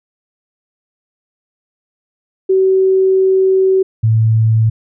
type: tone pair in turn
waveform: sine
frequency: 380 / 111.29 Hz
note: F#4 / A2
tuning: +46 / +20 cents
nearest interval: octave + major sixth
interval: 2126 cents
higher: first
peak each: -8 dBFS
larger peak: neither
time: 2.49-3.83 / 4.03-4.7 s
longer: first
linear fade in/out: 10 ms
effects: none